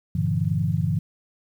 sine chord, E half-diminished seventh, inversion first, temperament equal with one note detuned, 98 / 116.54 / 146.83 / 168.57 Hz, G2 / Bb2 / D3 / E3, 0 / 0 / 0 / +39 cents, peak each -26 / -28 / -25 / -25 dBFS, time 0.15-0.99 s, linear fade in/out 5 ms, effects 9-bit

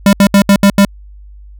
square tone bursts at uneven times, 199.4 Hz, G3, 30 cents sharp, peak -4 dBFS, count 6, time 0.06-0.13 / 0.2-0.27 / 0.34-0.42 / 0.49-0.56 / 0.63-0.7 / 0.78-0.85 s, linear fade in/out 2 ms, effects added 50 Hz sine -32 dBFS peak until 1.59 s

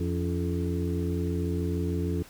harmonic tone with a mistuned harmonic, 86.5 Hz, F2, 16 cents flat, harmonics 1 / 2 / 3 / 4 / 5, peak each -29 / -32 / -34 / -35 / -36 dBFS, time 0-2.23 s, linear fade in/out 5 ms, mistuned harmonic 3, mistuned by +130 cents, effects pink hiss -51 dBFS RMS until 2.29 s

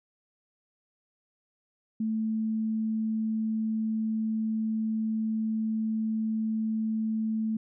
sine tone, 220 Hz, A3, in tune, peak -26 dBFS, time 2-7.57 s, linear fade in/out 5 ms, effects none

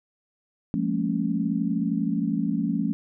sine chord, Bb minor seventh, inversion second, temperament equal with one note detuned, 174.61 / 207.7 / 227.1 / 277.2 Hz, F3 / Ab3 / Bb3 / Db4, 0 / 0 / -45 / 0 cents, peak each -28 dBFS, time 0.74-2.93 s, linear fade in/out 0 ms, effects none

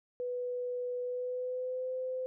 sine tone with pitch glide, 493.9 to 513.1 Hz, B4 to C5, 0 to -34 cents, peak -33 dBFS, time 0.2-2.26 s, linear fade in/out 0 ms, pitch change +66 cents, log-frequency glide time 1.02-1.93 s, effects none

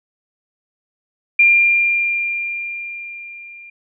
sine tone with level ramp, 2393 Hz, D7, 32 cents sharp, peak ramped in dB -7 to -36 dBFS, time 1.39-3.7 s, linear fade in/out 5 ms, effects none

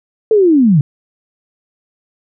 sine linear sweep, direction down, 450 to 131.7 Hz, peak -6 dBFS, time 0.31-0.81 s, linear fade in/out 2 ms, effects none

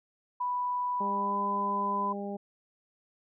sine tone with pitch glide, 987.8 to 1003.9 Hz, B5 to B5, 0 to +28 cents, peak -28 dBFS, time 0.4-2.13 s, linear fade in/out 10 ms, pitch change +28 cents, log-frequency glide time 1.13-1.38 s
harmonic tone, 201.1 Hz, G3, 44 cents sharp, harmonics 1 / 2 / 3 / 4, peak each -36 / -39 / -41 / -42 dBFS, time 1-2.37 s, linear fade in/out 10 ms
effects none

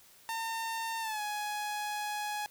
sawtooth tone with pitch glide, 907 to 836.5 Hz, A#5 to G#5, -48 to +12 cents, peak -30 dBFS, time 0.29-2.46 s, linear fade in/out 0 ms, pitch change -140 cents, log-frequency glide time 1-1.21 s, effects white hiss -59 dBFS RMS until 2.5 s

